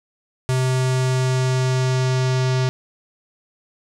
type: tone with low-pass filter sweep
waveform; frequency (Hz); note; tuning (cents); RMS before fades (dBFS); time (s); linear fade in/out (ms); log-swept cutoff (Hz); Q
square; 129.2; C3; -21; -19; 0.49-2.69; 0; 8900 to 5500; 1.5
effects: none